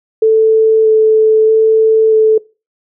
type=tone with vibrato; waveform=sine; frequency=439.2 Hz; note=A4; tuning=3 cents flat; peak=-5 dBFS; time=0.22-2.38 s; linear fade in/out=5 ms; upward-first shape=square; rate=0.79 Hz; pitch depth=8 cents each way; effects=noise-tail reverb RT60 0.3 s tail -22 dB re dry